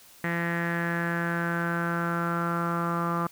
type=tone with low-pass filter sweep; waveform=sawtooth; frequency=170.1 Hz; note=F3; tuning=45 cents flat; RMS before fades=-28 dBFS; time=0.24-3.27 s; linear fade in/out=2 ms; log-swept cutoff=1900 to 1200 Hz; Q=6.6; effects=white hiss -53 dBFS RMS until 3.31 s